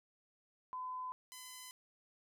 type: tone pair in turn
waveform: sine / 5% pulse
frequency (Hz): 1014 / 1014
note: B5 / B5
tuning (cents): +45 / +45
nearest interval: unison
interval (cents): 0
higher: neither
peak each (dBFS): -40 / -37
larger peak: second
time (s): 0.73-1.12 / 1.32-1.71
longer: neither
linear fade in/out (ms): 0
effects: none

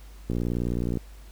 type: click train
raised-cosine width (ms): 3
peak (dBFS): -15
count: 41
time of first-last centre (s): 0.3-0.972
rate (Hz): 59.5
effects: added 50 Hz sine -43 dBFS peak until 1.31 s + pink hiss -55 dBFS RMS until 1.31 s

